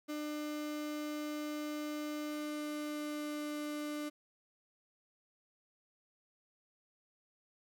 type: tone with pitch glide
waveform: 35% pulse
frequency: 300 to 297.8 Hz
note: D4 to D4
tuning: +37 to +24 cents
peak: -36 dBFS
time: 0.08-4.1 s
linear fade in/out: 20 ms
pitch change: -13 cents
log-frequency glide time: 2.24-3.56 s
effects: 13-bit